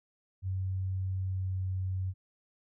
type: tone with pitch glide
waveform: sine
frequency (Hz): 94.3 to 93.65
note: F#2 to F#2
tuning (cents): +33 to +21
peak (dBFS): -30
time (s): 0.42-2.14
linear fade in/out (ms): 50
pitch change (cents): -12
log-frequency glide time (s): 1.18-1.62
effects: none